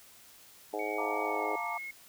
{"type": "harmonic tone", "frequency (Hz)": 105.7, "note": "G#2", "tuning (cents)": 31, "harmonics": [3, 4, 5, 6, 7, 8], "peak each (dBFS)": [-41, -37, -40, -40, -40, -41], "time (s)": [0.73, 1.56], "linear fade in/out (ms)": 5}
{"type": "tone with pitch glide", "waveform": "sine", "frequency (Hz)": [2248, 2168], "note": ["C#7", "C#7"], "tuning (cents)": [24, -39], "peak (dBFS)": -38, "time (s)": [0.79, 1.91], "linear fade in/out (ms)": 5, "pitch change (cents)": -63, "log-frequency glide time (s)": [1.24, 1.45]}
{"type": "chord", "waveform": "sine", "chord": "Bb major seventh", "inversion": "second", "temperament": "equal", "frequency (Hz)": [698.5, 880, 932.3, 1174.7], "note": ["F5", "A5", "Bb5", "D6"], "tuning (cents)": [0, 0, 0, 0], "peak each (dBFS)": -39, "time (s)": [0.98, 1.78], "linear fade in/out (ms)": 5}
{"effects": ["white hiss -56 dBFS RMS until 2.08 s"]}